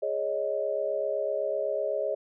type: chord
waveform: sine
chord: Ab suspended fourth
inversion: none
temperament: equal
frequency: 415.3 / 554.4 / 622.3 Hz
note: Ab4 / Db5 / Eb5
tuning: 0 / 0 / 0 cents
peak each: -33 / -30 / -30 dBFS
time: 0.02-2.15 s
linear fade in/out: 10 ms
effects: none